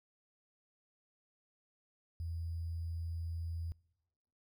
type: tone with sample-and-hold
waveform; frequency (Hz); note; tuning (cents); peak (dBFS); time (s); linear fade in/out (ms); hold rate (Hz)
sine; 83.2; E2; +17; -37; 2.2-3.72; 0; 4900
effects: noise-tail reverb RT60 0.9 s tail -24 dB re dry